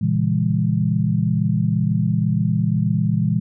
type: chord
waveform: sine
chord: A# half-diminished seventh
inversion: none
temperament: equal with one note detuned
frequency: 116.54 / 138.59 / 164.81 / 202.4 Hz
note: A#2 / C#3 / E3 / G#3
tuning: 0 / 0 / 0 / -44 cents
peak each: -21 / -25 / -20 / -22 dBFS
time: 0.01-3.4 s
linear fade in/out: 10 ms
effects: none